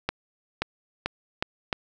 accelerating click train, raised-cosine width 0.3 ms, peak -9 dBFS, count 5, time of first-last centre 0.09-1.728 s, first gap 530 ms, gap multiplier 0.83, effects none

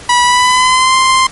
sawtooth tone with pitch glide, 976 to 1046.1 Hz, B5 to C6, -21 to -1 cents, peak -3 dBFS, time 0.09-1.27 s, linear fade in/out 5 ms, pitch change +120 cents, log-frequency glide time 0.22-0.95 s, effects pink hiss -32 dBFS RMS until 1.31 s + MP3 48 kbps

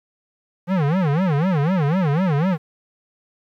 square tone with vibrato, 164.81 Hz, E3, in tune, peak -17 dBFS, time 0.67-2.58 s, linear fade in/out 50 ms, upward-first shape sine, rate 4 Hz, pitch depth 280 cents each way, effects low-pass 2000 Hz 12 dB/octave + 9-bit

